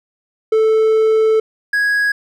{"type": "tone pair in turn", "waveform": "triangle", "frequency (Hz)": [439.5, 1659.3], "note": ["A4", "G#6"], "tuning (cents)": [-2, -2], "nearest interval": "octave + major seventh", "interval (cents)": 2300, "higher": "second", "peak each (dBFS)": [-8, -11], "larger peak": "first", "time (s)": [[0.52, 1.4], [1.73, 2.12]], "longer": "first", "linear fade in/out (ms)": 5, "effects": []}